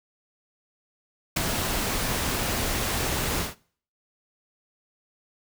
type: noise with ADSR envelope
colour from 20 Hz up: pink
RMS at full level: -20 dBFS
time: 1.36-3.55 s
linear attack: 11 ms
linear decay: 3 ms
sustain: -7 dB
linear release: 160 ms
effects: noise-tail reverb RT60 0.5 s tail -22 dB re dry